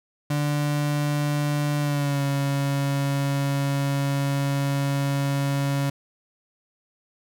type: tone with pitch glide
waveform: 35% pulse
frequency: 146.7 to 139.67 Hz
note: D3 to C#3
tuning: -2 to +13 cents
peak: -20 dBFS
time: 0.3-5.9 s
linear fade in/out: 5 ms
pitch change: -85 cents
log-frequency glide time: 1.81-2.23 s
effects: none